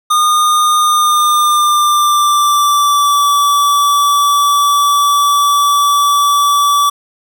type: tone with pitch glide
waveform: square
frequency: 1221 to 1152.5 Hz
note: D#6 to D6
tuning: -33 to -33 cents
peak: -9 dBFS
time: 0.1-6.9 s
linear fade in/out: 10 ms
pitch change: -100 cents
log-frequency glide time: 0.8-3.27 s
effects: none